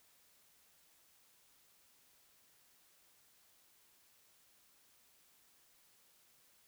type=silence; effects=white hiss -69 dBFS RMS until 6.67 s